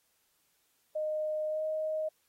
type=tone with pitch glide; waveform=sine; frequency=616 to 624.6 Hz; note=D#5 to D#5; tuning=-17 to +7 cents; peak=-30 dBFS; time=0.95-2.09 s; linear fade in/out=10 ms; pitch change=+24 cents; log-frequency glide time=1.48-1.63 s; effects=white hiss -73 dBFS RMS until 2.28 s + AAC 48 kbps